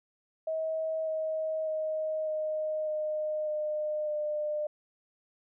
sine tone with pitch steps, 638 / 631.8 / 625.6 / 619.5 / 613.4 / 607.4 / 601.5 Hz, D#5 / D#5 / D#5 / D#5 / D#5 / D#5 / D5, +43 / +26 / +9 / -8 / -25 / -42 / +41 cents, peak -29 dBFS, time 0.47-4.67 s, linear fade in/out 5 ms, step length 600 ms, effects none

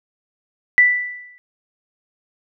sine tone with exponential decay, 1975.5 Hz, B6, in tune, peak -6 dBFS, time 0.78-1.38 s, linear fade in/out 0 ms, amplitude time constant 130 ms, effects none

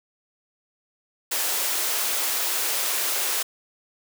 white high-pass noise, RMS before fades -25 dBFS, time 1.31-3.43 s, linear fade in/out 10 ms, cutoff 350 Hz, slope 24 dB/octave, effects none

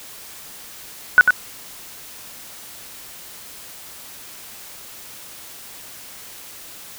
sine tone with echo, 1480 Hz, F#6, in tune, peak -4 dBFS, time 1.18-1.21 s, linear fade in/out 0 ms, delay 96 ms, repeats 1, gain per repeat -5 dB, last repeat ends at 1.306 s, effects white hiss -39 dBFS RMS until 6.98 s

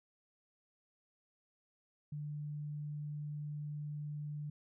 sine tone, 148.3 Hz, D3, 17 cents sharp, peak -39 dBFS, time 2.12-4.5 s, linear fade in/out 5 ms, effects none

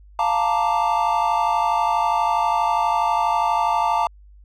triangle chord, Bb major seventh, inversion second, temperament equal, 698.5 / 880 / 932.3 / 1174.7 Hz, F5 / A5 / Bb5 / D6, 0 / 0 / 0 / 0 cents, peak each -22 / -19 / -21 / -23 dBFS, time 0.19-4.07 s, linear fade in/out 2 ms, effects added 50 Hz sine -44 dBFS peak until 4.44 s

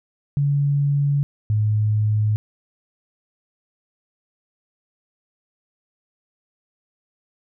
sine tone pair in turn, 142.4 / 106.68 Hz, C#3 / G#2, +47 / +47 cents, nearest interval perfect fourth, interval 500 cents, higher first, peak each -16 dBFS, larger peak neither, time 0.37-1.23 / 1.5-2.36 s, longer neither, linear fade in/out 0 ms, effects none

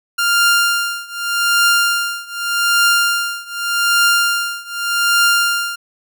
sawtooth tone with tremolo, 1398 Hz, F6, 1 cent sharp, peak -6 dBFS, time 0.18-5.76 s, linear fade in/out 10 ms, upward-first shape triangle, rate 0.84 Hz, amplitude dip 95%, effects none

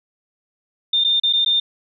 sine tone with dropouts, 3615 Hz, A7, 46 cents sharp, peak -14 dBFS, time 0.93-1.6 s, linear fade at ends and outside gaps 5 ms, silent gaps 1.04-1.046 / 1.199-1.234 / 1.328-1.333 / 1.448-1.46 s, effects none

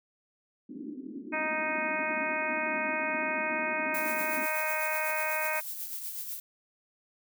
pink band-pass noise, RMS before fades -41 dBFS, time 0.69-4.46 s, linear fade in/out 10 ms, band 230 to 330 Hz, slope 48 dB/octave
harmonic tone, 311.1 Hz, D#4, in tune, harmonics 2 / 3 / 4 / 5 / 6 / 7 / 8, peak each -35 / -36 / -40 / -36 / -39 / -36 / -35 dBFS, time 1.32-5.61 s, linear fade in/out 20 ms
violet noise with tremolo, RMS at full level -36 dBFS, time 3.94-6.4 s, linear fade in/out 5 ms, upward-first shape sine, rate 8.1 Hz, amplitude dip 45%
effects none

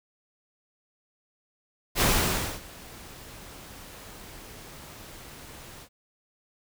pink noise with ADSR envelope, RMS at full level -21 dBFS, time 1.95-5.89 s, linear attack 61 ms, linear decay 590 ms, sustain -24 dB, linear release 74 ms, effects none

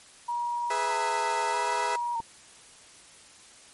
sine tone with vibrato, 936 Hz, A#5, 7 cents sharp, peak -27 dBFS, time 0.28-2.21 s, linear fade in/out 10 ms, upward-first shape square, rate 0.8 Hz, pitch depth 34 cents each way
15% pulse chord, E major, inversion first, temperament equal with one note detuned, 415.3 / 496.7 / 659.3 Hz, G#4 / B4 / E5, 0 / +10 / 0 cents, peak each -27 / -27 / -27 dBFS, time 0.7-1.96 s, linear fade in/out 5 ms
click, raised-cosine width 2 ms, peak -31 dBFS, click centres 2.202 s
effects white hiss -52 dBFS RMS until 3.73 s + MP3 48 kbps

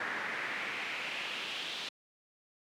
brown noise with band-pass filter sweep, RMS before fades -38 dBFS, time 0-1.89 s, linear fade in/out 5 ms, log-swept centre 1700 to 3500 Hz, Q 2.8, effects high-pass 200 Hz 12 dB/octave

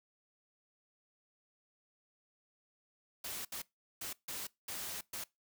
white noise bursts at uneven times, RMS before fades -42 dBFS, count 6, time 3.24-3.45 / 3.52-3.62 / 4.01-4.13 / 4.28-4.47 / 4.68-5.01 / 5.13-5.24 s, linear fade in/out 5 ms, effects noise-tail reverb RT60 0.2 s tail -22 dB re dry

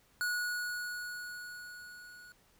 square tone with level ramp, 1459 Hz, F#6, 25 cents flat, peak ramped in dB -31 to -52 dBFS, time 0.21-2.32 s, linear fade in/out 0 ms, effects pink hiss -67 dBFS RMS until 2.59 s

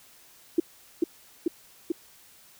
sine tone with echo, 335.8 Hz, E4, 32 cents sharp, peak -16 dBFS, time 0.58-0.6 s, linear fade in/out 5 ms, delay 440 ms, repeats 3, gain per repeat -2 dB, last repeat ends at 1.92 s, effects white hiss -55 dBFS RMS until 2.59 s

